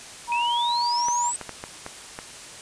sine tone with pitch glide, 951 to 962.1 Hz, A#5 to B5, +34 to -46 cents, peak -22 dBFS, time 0.27-1.33 s, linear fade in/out 50 ms, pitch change +20 cents, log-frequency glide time 0.58-1.2 s
sine exponential sweep, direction up, 2501 to 8200 Hz, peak -26 dBFS, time 0.32-1.36 s, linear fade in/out 0 ms
clicks, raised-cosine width 0.5 ms, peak -18 dBFS, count 6, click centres 1.085 / 1.413 / 1.493 / 1.639 / 1.864 / 2.189 s
effects white hiss -41 dBFS RMS until 2.61 s + resampled to 22050 Hz

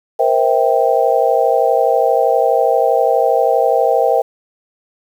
sine chord, C dominant seventh, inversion third, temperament just, 470.9 / 523.3 / 654.1 / 784.9 Hz, Bb4 / C5 / E5 / G5, +18 / 0 / -14 / +2 cents, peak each -16 dBFS, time 0.19-4.22 s, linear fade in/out 10 ms, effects 7-bit

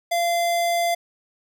square tone, 688 Hz, F5, 26 cents flat, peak -20 dBFS, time 0.11-0.95 s, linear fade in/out 10 ms, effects none

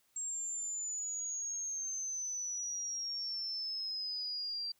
sine exponential sweep, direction down, 7530 to 4699 Hz, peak -36 dBFS, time 0.16-4.72 s, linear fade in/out 5 ms, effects white hiss -73 dBFS RMS until 4.79 s

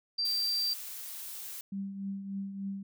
sine tone, 4699 Hz, D8, in tune, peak -28 dBFS, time 0.18-0.74 s, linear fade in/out 10 ms
blue noise, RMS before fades -42 dBFS, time 0.25-1.61 s, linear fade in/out 2 ms
sine tone with tremolo, 196.4 Hz, G3, 4 cents sharp, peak -32 dBFS, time 1.72-2.83 s, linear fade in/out 5 ms, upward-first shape triangle, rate 3.4 Hz, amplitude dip 60%
effects none

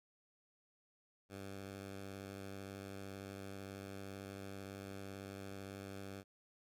10% pulse tone with vibrato, 98 Hz, G2, in tune, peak -38 dBFS, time 1.29-6.24 s, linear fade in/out 50 ms, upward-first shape sine, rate 13 Hz, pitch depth 14 cents each way, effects MP3 96 kbps

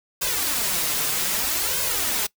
white noise with flanger, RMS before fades -24 dBFS, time 0.21-2.27 s, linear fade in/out 10 ms, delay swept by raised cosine 1.9 to 6.8 ms, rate 0.63 Hz, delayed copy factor +0.9, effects noise-tail reverb RT60 0.1 s tail -21 dB re dry

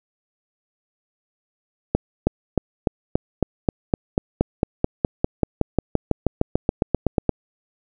accelerating click train, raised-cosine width 2 ms, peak -3 dBFS, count 28, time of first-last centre 1.95-7.293 s, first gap 320 ms, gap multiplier 0.96, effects none

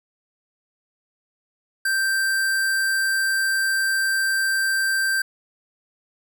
square tone, 1568 Hz, G6, in tune, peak -20 dBFS, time 1.85-5.22 s, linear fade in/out 5 ms, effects none

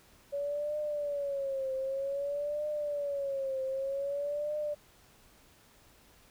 sine tone with vibrato, 563 Hz, C#5, 27 cents sharp, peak -31 dBFS, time 0.32-4.75 s, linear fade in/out 20 ms, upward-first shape triangle, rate 0.53 Hz, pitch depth 120 cents each way, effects pink hiss -61 dBFS RMS until 6.3 s

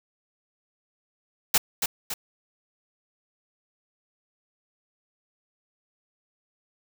white noise with echo, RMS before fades -19 dBFS, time 1.54-1.58 s, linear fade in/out 5 ms, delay 280 ms, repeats 2, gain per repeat -6 dB, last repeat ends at 2.14 s, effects none

